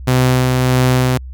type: tone with tremolo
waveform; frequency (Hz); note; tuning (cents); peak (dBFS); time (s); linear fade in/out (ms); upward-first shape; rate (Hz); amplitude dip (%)
sawtooth; 127.5; C3; -44; -6; 0.07-1.18; 10; sine; 1.6; 25
effects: added 64 Hz sine -27 dBFS peak until 1.33 s